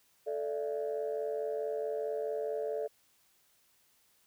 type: chord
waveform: sine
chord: A suspended fourth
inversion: none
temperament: equal with one note detuned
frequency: 440 / 587.3 / 671.9 Hz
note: A4 / D5 / E5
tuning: 0 / 0 / +33 cents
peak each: -34 / -36 / -40 dBFS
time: 0.26-2.88 s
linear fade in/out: 20 ms
effects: tanh soft clip ceiling -25 dBFS + white hiss -69 dBFS RMS until 4.26 s